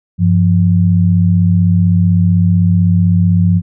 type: tone pair together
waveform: sine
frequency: 97.48 / 173.3 Hz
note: G2 / F3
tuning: -9 / -13 cents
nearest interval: minor seventh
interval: 996 cents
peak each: -10 dBFS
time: 0.18-3.62 s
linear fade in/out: 50 ms
effects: none